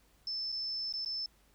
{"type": "tone with dropouts", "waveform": "sine", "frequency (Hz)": 5274, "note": "E8", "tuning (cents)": 0, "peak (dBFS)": -34, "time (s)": [0.27, 1.26], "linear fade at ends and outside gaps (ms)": 2, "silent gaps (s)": [[0.52, 0.524], [0.926, 0.937], [1.049, 1.059]], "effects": ["added 50 Hz sine -67 dBFS peak until 1.54 s", "pink hiss -68 dBFS RMS until 1.54 s"]}